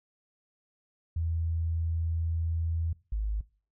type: tone pair in turn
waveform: sine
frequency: 82.41 / 52.56 Hz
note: E2 / G#1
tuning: 0 / +21 cents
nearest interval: minor sixth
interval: 779 cents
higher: first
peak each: -27 dBFS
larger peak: neither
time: 1.16-2.93 / 3.12-3.41 s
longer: first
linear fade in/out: 5 ms
effects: noise-tail reverb RT60 0.4 s tail -22 dB re dry